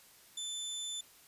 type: tone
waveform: 25% pulse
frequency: 3520 Hz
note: A7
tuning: in tune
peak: -34 dBFS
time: 0.37-1.01 s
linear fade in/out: 5 ms
effects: white hiss -60 dBFS RMS until 1.27 s + resampled to 32000 Hz